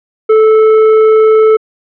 sine tone with tanh clipping, 436.9 Hz, A4, 12 cents flat, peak -5 dBFS, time 0.29-1.57 s, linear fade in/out 10 ms, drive 10 dB, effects low-pass 2000 Hz 12 dB/octave

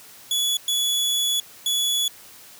sawtooth tone bursts at uneven times, 3406 Hz, G#7, 43 cents sharp, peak -17 dBFS, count 3, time 0.31-0.57 / 0.68-1.4 / 1.66-2.08 s, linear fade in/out 2 ms, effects white hiss -46 dBFS RMS until 2.59 s + high-pass 60 Hz 12 dB/octave

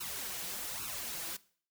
white noise with flanger, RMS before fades -40 dBFS, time 0-1.37 s, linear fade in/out 10 ms, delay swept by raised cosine 0.74 to 6.14 ms, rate 1.2 Hz, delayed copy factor +0.75, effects noise-tail reverb RT60 0.5 s tail -20 dB re dry

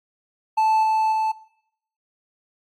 triangle tone with level steps, 876 Hz, A5, 8 cents flat, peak -14 / -16 / -18 dBFS, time 0.57-1.32 s, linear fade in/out 10 ms, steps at 0.83 / 1.12 s, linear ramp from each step 5 ms, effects noise-tail reverb RT60 0.7 s tail -19 dB re dry + AAC 64 kbps

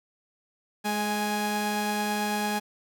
sawtooth tone pair together, 209.9 / 830.6 Hz, G#3 / G#5, +19 / 0 cents, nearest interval 2 octaves, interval 2381 cents, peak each -25 dBFS, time 0.84-2.6 s, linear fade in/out 20 ms, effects none

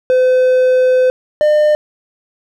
triangle tone pair in turn, 510 / 603 Hz, C5 / D5, -44 / +46 cents, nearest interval minor third, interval 290 cents, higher second, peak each -6 dBFS, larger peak neither, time 0.1-1.1 / 1.41-1.75 s, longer first, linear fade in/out 0 ms, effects none

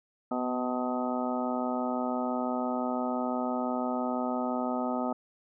harmonic tone with a mistuned harmonic, 125.9 Hz, B2, 34 cents sharp, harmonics 2 / 3 / 4 / 5 / 6 / 7 / 8 / 9 / 10, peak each -31 / -41 / -39 / -35 / -37 / -38 / -49 / -50 / -38 dBFS, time 0.31-5.13 s, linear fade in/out 5 ms, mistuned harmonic 2, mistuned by -16 cents, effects none

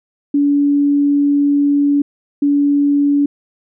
sine tone pair in turn, 286.1 / 286.1 Hz, D4 / D4, -45 / -45 cents, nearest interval unison, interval 0 cents, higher neither, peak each -10 dBFS, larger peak neither, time 0.34-2.02 / 2.42-3.26 s, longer first, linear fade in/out 5 ms, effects none

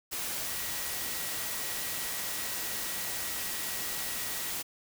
sine tone in noise, 1918 Hz, A#6, 49 cents sharp, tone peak -46 dBFS, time 0.46-4.52 s, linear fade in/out 20 ms, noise white, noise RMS -35 dBFS, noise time 0.11-4.63 s, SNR -14 dB, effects none

